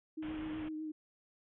sine tone with vibrato, 311.1 Hz, D#4, in tune, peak -38 dBFS, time 0.17-0.92 s, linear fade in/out 10 ms, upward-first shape triangle, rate 8 Hz, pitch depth 27 cents each way
pink low-pass noise, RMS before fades -49 dBFS, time 0.22-0.69 s, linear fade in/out 10 ms, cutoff 3300 Hz, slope 96 dB/octave
effects none

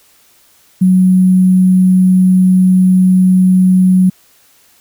sine tone with sample-and-hold, 185 Hz, F#3, in tune, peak -5 dBFS, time 0.81-4.1 s, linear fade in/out 10 ms, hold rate 11025 Hz, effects white hiss -49 dBFS RMS until 4.8 s

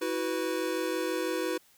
square chord, E suspended second, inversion none, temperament equal with one note detuned, 324 / 370 / 493.9 Hz, E4 / F#4 / B4, -30 / 0 / 0 cents, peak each -34 dBFS, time 0.01-1.58 s, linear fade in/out 10 ms, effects white hiss -62 dBFS RMS until 1.77 s

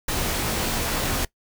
pink noise with comb filter, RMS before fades -25 dBFS, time 0.08-1.25 s, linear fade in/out 5 ms, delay 20 ms, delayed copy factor -0.8, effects noise-tail reverb RT60 0.1 s tail -21 dB re dry

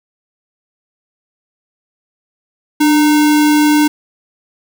sine tone with sample-and-hold, 298 Hz, D4, 25 cents sharp, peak -7 dBFS, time 2.8-3.88 s, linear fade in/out 10 ms, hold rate 1225 Hz, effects none

